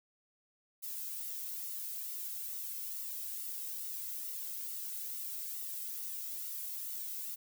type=noise with flanger; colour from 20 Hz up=violet; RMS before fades=-41 dBFS; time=0.82-7.36 s; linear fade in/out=20 ms; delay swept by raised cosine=1.2 to 1.74 ms; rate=2.3 Hz; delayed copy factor=-0.55; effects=none